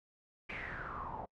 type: noise with low-pass filter sweep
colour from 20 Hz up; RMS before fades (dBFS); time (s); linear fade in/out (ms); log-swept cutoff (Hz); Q
pink; -43; 0.49-1.26; 10; 2400 to 770; 7
effects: noise-tail reverb RT60 0.1 s tail -26 dB re dry